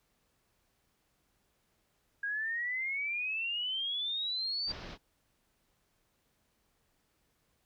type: exponential sweep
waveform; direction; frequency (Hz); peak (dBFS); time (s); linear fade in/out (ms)
sine; up; 1619 to 4699; -32; 2.23-4.72; 5
type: low-pass noise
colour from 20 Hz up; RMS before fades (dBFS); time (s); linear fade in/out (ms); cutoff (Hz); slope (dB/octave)
pink; -45; 4.66-4.98; 50; 5300; 48
effects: pink hiss -75 dBFS RMS until 7.65 s